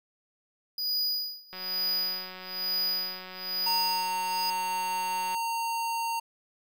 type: tone with tremolo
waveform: square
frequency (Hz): 4924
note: D#8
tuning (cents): -19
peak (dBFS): -26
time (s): 0.78-4.5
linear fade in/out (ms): 2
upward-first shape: sine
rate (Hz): 1.1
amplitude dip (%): 95
type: click train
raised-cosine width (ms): 0.3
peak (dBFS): -27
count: 707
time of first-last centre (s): 1.53-5.346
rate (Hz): 185
type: tone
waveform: square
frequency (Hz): 920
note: A#5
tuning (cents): -23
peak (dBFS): -29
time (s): 3.66-6.2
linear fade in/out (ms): 10
effects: none

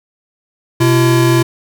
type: tone pair together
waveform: square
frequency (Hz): 126.83 / 338.6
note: B2 / E4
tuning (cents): +46 / +46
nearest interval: octave + perfect fourth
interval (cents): 1700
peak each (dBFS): -12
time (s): 0.8-1.43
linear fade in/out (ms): 10
effects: none

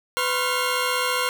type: tone cluster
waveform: 20% pulse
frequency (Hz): 501 / 1077 / 1391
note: B4 / C6 / F6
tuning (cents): +25 / +50 / -7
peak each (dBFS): -21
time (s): 0.17-1.29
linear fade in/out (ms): 0
effects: none

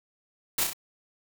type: noise with echo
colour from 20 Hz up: white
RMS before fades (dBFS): -26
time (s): 0.58-0.64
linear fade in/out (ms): 5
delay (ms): 31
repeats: 3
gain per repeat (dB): -4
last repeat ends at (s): 0.733
effects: none

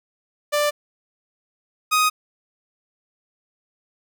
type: tone pair in turn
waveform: sawtooth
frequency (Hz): 590 / 1250.2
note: D5 / D#6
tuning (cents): +8 / +8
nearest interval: octave + minor second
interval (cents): 1300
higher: second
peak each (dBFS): -14 / -12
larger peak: second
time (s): 0.52-0.71 / 1.91-2.1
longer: neither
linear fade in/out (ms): 20
effects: none

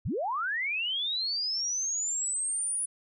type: linear sweep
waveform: sine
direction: up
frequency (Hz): 55 to 9890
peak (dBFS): -28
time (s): 0.05-2.86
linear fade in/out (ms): 10
effects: none

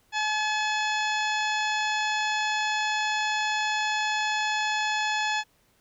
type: harmonic tone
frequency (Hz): 855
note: A5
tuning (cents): -50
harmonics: 1 / 2 / 3 / 4 / 5 / 6 / 7 / 8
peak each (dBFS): -28 / -29 / -32 / -34 / -39 / -40 / -50 / -40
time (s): 0.12-5.44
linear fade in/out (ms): 50
effects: pink hiss -65 dBFS RMS until 5.8 s

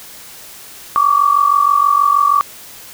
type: tone pair together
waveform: sine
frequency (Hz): 1128 / 1174.3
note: C#6 / D6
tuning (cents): +30 / -1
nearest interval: minor second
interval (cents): 69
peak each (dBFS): -12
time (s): 0.96-2.41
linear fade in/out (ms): 0
effects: white hiss -36 dBFS RMS until 2.93 s

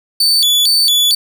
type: tone with vibrato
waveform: 40% pulse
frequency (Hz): 3951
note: B7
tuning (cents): 0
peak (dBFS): -8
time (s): 0.2-1.15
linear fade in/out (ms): 5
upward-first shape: square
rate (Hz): 2.2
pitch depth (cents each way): 240
effects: none

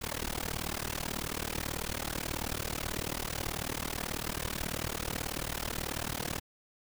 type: noise with amplitude modulation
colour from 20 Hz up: pink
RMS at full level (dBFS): -32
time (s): 0.01-6.4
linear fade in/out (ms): 20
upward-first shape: sine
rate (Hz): 38.3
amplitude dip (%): 100
effects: none

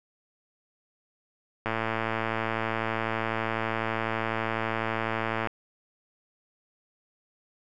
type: click train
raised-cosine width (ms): 0.5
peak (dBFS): -13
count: 428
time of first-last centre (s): 1.66-5.473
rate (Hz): 112
effects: none

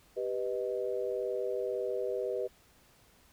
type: chord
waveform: sine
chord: G augmented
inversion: none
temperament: equal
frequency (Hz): 392 / 493.9 / 622.3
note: G4 / B4 / D#5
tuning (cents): 0 / 0 / 0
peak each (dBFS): -35 / -34 / -38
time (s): 0.16-2.48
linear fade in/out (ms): 20
effects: pink hiss -63 dBFS RMS until 3.32 s

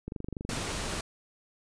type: click train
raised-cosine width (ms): 3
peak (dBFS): -23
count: 13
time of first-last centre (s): 0.08-0.574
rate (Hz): 24.3
type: noise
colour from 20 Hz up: pink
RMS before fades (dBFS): -34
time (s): 0.49-1.01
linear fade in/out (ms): 5
effects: resampled to 22050 Hz

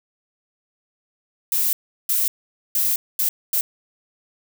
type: noise bursts at uneven times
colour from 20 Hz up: violet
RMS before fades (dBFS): -20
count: 5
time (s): 1.52-1.73 / 2.09-2.28 / 2.75-2.96 / 3.19-3.29 / 3.53-3.61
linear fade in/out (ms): 2
effects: none

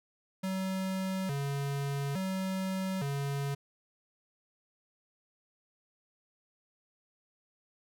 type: tone with vibrato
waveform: square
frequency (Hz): 163.1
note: E3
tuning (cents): -18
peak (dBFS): -32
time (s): 0.43-3.55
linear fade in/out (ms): 10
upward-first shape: square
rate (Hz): 0.58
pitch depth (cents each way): 260
effects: none

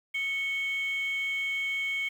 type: tone pair together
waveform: sine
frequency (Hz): 2211 / 3153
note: C#7 / G7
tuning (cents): -5 / +9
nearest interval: tritone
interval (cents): 614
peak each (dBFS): -27 / -36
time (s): 0.14-2.09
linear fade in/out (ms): 10
effects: tanh soft clip ceiling -24 dBFS + 9-bit

